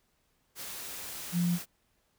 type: tone in noise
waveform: sine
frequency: 174.61 Hz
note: F3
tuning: in tune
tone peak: -25 dBFS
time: 1.32-1.59 s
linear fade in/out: 50 ms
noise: white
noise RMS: -41 dBFS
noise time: 0.55-1.66 s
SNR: +13 dB
effects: pink hiss -73 dBFS RMS until 2.18 s